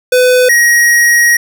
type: tone pair in turn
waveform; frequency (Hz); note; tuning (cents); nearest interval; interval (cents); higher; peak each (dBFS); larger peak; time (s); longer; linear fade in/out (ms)
square; 502 / 1892; B4 / A#6; +28 / +25; octave + major seventh; 2297; second; -6; neither; 0.12-0.49 / 0.49-1.37; second; 5
effects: none